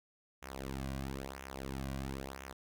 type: tone with flanger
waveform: sawtooth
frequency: 67.2 Hz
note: C2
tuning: 47 cents sharp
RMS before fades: -42 dBFS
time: 0.42-2.53 s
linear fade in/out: 10 ms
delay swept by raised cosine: 0.22 to 2.32 ms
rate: 1 Hz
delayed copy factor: -0.8
effects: none